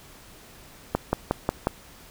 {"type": "click train", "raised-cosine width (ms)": 1, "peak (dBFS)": -7, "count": 5, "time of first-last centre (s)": [0.95, 1.671], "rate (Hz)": 5.55, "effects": ["pink hiss -49 dBFS RMS until 2.1 s"]}